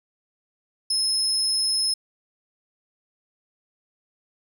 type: tone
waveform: 35% pulse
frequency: 5180 Hz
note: E8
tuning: 31 cents flat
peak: -18 dBFS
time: 0.9-1.94 s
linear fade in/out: 5 ms
effects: none